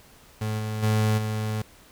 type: tone with level steps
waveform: 35% pulse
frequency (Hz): 108.1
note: A2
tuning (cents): -30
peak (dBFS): -24 / -26 / -18 / -24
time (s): 0.41-1.62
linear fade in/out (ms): 5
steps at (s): 0.58 / 0.82 / 1.17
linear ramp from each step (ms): 20
effects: pink hiss -53 dBFS RMS until 1.91 s